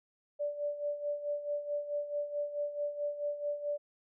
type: tone with tremolo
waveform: sine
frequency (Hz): 584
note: D5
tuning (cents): -10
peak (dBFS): -30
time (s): 0.39-3.78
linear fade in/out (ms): 20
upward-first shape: sine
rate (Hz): 4.6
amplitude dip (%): 70
effects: none